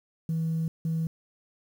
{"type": "tone pair in turn", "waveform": "sine", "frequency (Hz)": [162.2, 162.2], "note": ["E3", "E3"], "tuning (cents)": [-28, -28], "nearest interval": "unison", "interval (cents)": 0, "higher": "neither", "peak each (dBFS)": [-24, -24], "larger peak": "neither", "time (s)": [[0.29, 0.68], [0.85, 1.07]], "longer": "first", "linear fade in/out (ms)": 2, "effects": ["tanh soft clip ceiling -22 dBFS", "9-bit"]}